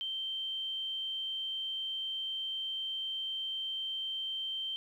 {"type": "tone", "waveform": "sine", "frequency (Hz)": 3128, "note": "G7", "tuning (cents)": -4, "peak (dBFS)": -34, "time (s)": [0.01, 4.76], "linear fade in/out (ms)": 0, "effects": ["11-bit"]}